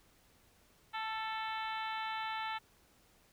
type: harmonic tone with a mistuned harmonic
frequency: 440 Hz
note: A4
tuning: in tune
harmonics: 2 / 3 / 4 / 5 / 6 / 7 / 8 / 9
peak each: -39 / -43 / -45 / -47 / -49 / -50 / -51 / -52 dBFS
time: 0.93-2.59 s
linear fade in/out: 20 ms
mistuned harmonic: 3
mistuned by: +20 cents
effects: pink hiss -67 dBFS RMS until 3.32 s